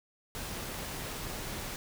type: noise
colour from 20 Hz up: pink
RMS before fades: -39 dBFS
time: 0.35-1.76 s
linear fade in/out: 0 ms
effects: none